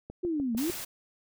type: click train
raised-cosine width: 2 ms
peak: -27 dBFS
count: 5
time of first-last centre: 0.1-0.699 s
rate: 6.68 Hz
type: linear two-way sweep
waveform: sine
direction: down then up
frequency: 364.4 to 215.8 to 364.4 Hz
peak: -27 dBFS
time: 0.23-0.71 s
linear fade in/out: 10 ms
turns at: 0.55 s
type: noise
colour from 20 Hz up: white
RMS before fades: -38 dBFS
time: 0.57-0.85 s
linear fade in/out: 10 ms
effects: none